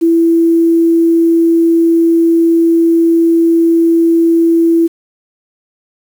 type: tone with quantisation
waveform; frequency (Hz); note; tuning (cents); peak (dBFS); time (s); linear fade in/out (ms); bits
sine; 332.7; E4; +16; -6; 0.01-4.88; 20; 6
effects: none